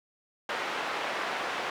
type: band-pass noise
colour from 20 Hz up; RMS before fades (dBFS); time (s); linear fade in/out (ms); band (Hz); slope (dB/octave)
pink; -33; 0.49-1.7; 2; 570 to 2600; 12
effects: none